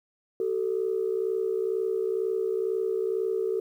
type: tone pair together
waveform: sine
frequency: 381 / 443.1 Hz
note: G4 / A4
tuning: -49 / +12 cents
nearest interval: minor third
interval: 261 cents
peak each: -27 dBFS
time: 0.4-3.6 s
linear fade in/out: 2 ms
effects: tanh soft clip ceiling -17 dBFS + 10-bit